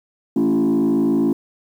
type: tone with frequency modulation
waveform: sine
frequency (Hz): 280.9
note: C#4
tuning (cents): +23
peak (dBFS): -12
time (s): 0.36-1.33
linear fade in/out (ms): 5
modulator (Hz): 53.8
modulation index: 1.3
effects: tanh soft clip ceiling -13 dBFS + 8-bit